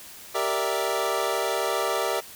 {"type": "chord", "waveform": "25% pulse", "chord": "E half-diminished seventh", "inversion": "first", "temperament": "equal", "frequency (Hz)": [392, 466.2, 587.3, 659.3], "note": ["G4", "Bb4", "D5", "E5"], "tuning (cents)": [0, 0, 0, 0], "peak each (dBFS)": -26, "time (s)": [0.34, 2.21], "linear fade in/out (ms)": 20, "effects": ["white hiss -44 dBFS RMS until 2.35 s"]}